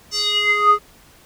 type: tone with band-pass filter sweep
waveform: square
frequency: 415.3 Hz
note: G#4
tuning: in tune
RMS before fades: -17 dBFS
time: 0.11-0.79 s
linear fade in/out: 50 ms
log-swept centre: 5800 to 970 Hz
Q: 6.7
effects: pink hiss -49 dBFS RMS until 1.25 s